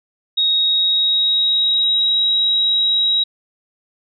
sine tone with pitch glide, 3766 to 3836 Hz, A#7 to A#7, +17 to +49 cents, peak -13 dBFS, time 0.37-3.24 s, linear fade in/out 10 ms, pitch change +32 cents, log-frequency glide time 0.5-2.18 s, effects none

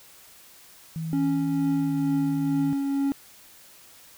sine tone with pitch glide, 161.6 to 155.74 Hz, E3 to D#3, -34 to +2 cents, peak -28 dBFS, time 0.96-2.73 s, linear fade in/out 0 ms, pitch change -64 cents, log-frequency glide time 1.75-1.95 s
triangle tone with tremolo, 277.2 Hz, C#4, in tune, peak -19 dBFS, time 1.13-3.12 s, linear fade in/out 0 ms, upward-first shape triangle, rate 2.2 Hz, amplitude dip 35%
effects white hiss -51 dBFS RMS until 4.17 s

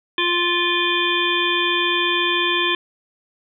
harmonic tone, 349.2 Hz, F4, in tune, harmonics 1 / 3 / 5 / 7 / 9 / 10, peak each -24 / -24 / -24 / -24 / -24 / -24 dBFS, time 0.18-2.75 s, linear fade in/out 2 ms, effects none

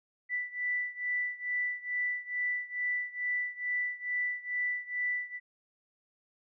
sine beating tone pair, 1976 / 1978.3 Hz, B6 / B6, 0 / +2 cents, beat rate 2.3 Hz, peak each -33 / -35 dBFS, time 0.29-5.4 s, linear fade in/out 50 ms, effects none

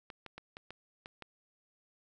clicks, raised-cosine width 0.3 ms, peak -29 dBFS, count 7, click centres 0.102 / 0.263 / 0.38 / 0.569 / 0.706 / 1.059 / 1.223 s, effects none

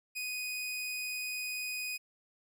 sawtooth tone, 2491 Hz, D#7, 1 cent sharp, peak -32 dBFS, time 0.15-1.98 s, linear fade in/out 20 ms, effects none

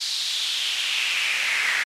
brown noise with high-pass filter sweep, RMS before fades -24 dBFS, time 0-1.84 s, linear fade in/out 20 ms, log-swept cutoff 4300 to 1900 Hz, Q 3.7, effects low-pass 9000 Hz 12 dB/octave + MP3 96 kbps

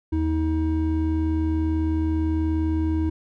triangle tone pair together, 79.53 / 317.2 Hz, D#2 / D#4, +38 / +33 cents, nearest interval 2 octaves, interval 2395 cents, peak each -21 / -21 dBFS, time 0.12-3.1 s, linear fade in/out 10 ms, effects none

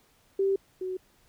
sine tone pair in turn, 390 / 371.5 Hz, G4 / F#4, -9 / +7 cents, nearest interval minor second, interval 84 cents, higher first, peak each -22 / -30 dBFS, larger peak first, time 0.39-0.56 / 0.81-0.97 s, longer first, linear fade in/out 5 ms, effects pink hiss -64 dBFS RMS until 1.28 s

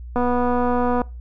click train, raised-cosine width 1 ms, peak -9 dBFS, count 211, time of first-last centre 0.16-1.017 s, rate 245 Hz, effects noise-tail reverb RT60 0.3 s tail -23 dB re dry + added 60 Hz sine -32 dBFS peak until 1.2 s

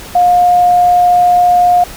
sine tone, 712 Hz, F5, 33 cents sharp, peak -5 dBFS, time 0.15-1.84 s, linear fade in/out 5 ms, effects pink hiss -30 dBFS RMS until 1.96 s

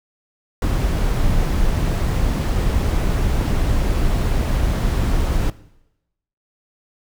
brown noise, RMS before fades -18 dBFS, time 0.62-5.5 s, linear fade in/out 2 ms, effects noise-tail reverb RT60 0.9 s tail -19 dB re dry

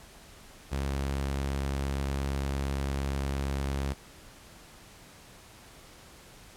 sawtooth tone, 68.7 Hz, C#2, 15 cents flat, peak -25 dBFS, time 0.71-3.94 s, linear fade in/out 20 ms, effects pink hiss -52 dBFS RMS until 6.56 s + low-pass 12000 Hz 12 dB/octave

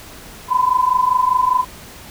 sine tone pair together, 994 / 1019 Hz, B5 / C6, +11 / -46 cents, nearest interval unison, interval 43 cents, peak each -16 / -15 dBFS, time 0.48-1.65 s, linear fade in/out 50 ms, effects pink hiss -38 dBFS RMS until 2.1 s

